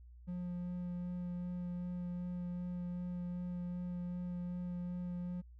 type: tone with vibrato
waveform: triangle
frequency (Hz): 177.5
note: F3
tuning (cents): +28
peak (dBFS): -36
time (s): 0.27-5.42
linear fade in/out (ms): 20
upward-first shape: sine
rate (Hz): 2.6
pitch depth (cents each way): 9
effects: added 60 Hz sine -53 dBFS peak until 5.59 s